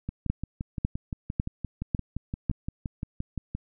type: two click trains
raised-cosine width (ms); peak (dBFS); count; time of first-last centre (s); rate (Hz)
5; -12 / -19; 5 / 21; 0.3-2.498 / 0.09-3.55; 1.82 / 5.78
effects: none